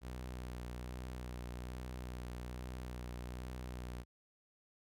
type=tone with vibrato; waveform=sawtooth; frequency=61.74 Hz; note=B1; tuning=in tune; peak=-39 dBFS; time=0.01-4.05 s; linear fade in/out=50 ms; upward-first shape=triangle; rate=1.2 Hz; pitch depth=32 cents each way; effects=none